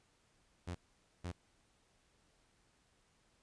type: tone bursts at uneven times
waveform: sawtooth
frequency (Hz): 88.3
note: F2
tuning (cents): +20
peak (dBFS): -36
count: 2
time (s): 0.67-0.75 / 1.24-1.32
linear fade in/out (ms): 10
effects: pink hiss -73 dBFS RMS until 3.42 s + resampled to 22050 Hz